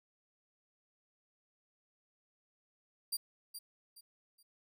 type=tone with echo; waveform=15% pulse; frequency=4744 Hz; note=D8; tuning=17 cents sharp; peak=-27 dBFS; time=3.12-3.17 s; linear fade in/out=10 ms; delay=420 ms; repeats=3; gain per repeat=-10 dB; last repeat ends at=4.43 s; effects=none